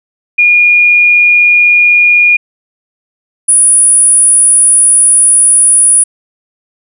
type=tone pair in turn; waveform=sine; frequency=2432 / 9782 Hz; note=D#7 / D#9; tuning=-40 / -31 cents; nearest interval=2 octaves; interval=2409 cents; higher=second; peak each=-3 dBFS; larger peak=neither; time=0.38-2.37 / 3.48-6.04 s; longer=second; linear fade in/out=10 ms; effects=none